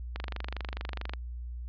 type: click train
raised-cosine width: 0.3 ms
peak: -20 dBFS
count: 25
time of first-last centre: 0.16-1.136 s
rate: 24.6 Hz
effects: added 60 Hz sine -36 dBFS peak until 1.68 s + resampled to 11025 Hz